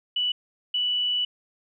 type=tone bursts at uneven times; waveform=sine; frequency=2960 Hz; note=F#7; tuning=in tune; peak=-22 dBFS; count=2; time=0.16-0.32 / 0.74-1.25 s; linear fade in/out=5 ms; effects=none